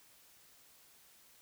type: silence
effects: white hiss -63 dBFS RMS until 1.41 s